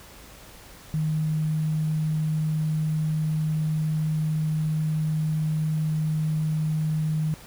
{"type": "tone with sample-and-hold", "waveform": "sine", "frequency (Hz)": 155.56, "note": "D#3", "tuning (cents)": 0, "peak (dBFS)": -22, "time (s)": [0.94, 7.34], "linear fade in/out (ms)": 0, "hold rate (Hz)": 11025, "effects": ["added 50 Hz sine -54 dBFS peak until 7.46 s", "pink hiss -47 dBFS RMS until 7.46 s"]}